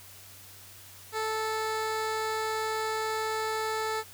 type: tone with low-pass filter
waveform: 15% pulse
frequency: 438.2 Hz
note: A4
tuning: 7 cents flat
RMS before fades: -31 dBFS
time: 1.12-4.04 s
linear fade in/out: 50 ms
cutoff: 9600 Hz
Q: 0.62
effects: added 96 Hz sine -56 dBFS peak until 4.13 s + white hiss -50 dBFS RMS until 4.13 s